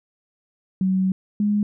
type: tone pair in turn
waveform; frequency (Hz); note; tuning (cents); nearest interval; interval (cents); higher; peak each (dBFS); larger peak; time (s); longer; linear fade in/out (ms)
sine; 188.4 / 207.2; F#3 / G#3; +32 / -4; major second; 164; second; -17; neither; 0.81-1.12 / 1.4-1.63; first; 2
effects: none